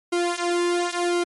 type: tone with flanger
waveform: sawtooth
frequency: 349.2 Hz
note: F4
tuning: in tune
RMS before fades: -23 dBFS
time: 0.12-1.24 s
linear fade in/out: 10 ms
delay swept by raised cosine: 1.7 to 4.2 ms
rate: 0.95 Hz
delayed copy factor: -0.9
effects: MP3 48 kbps